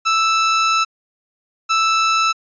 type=tone pair in turn; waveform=sawtooth; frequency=1318.5 / 1318.5 Hz; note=E6 / E6; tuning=0 / 0 cents; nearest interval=unison; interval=0 cents; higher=neither; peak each=-10 / -10 dBFS; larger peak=neither; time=0.05-0.85 / 1.69-2.33 s; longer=first; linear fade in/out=20 ms; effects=resampled to 16000 Hz